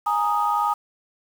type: chord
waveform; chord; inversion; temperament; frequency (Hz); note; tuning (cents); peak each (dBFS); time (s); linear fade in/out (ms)
sine; Ab suspended second; none; equal; 830.6 / 932.3 / 1244.5; Ab5 / Bb5 / Eb6; 0 / 0 / 0; -23 / -24 / -22; 0.06-0.74; 10
effects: tanh soft clip ceiling -10 dBFS + 7-bit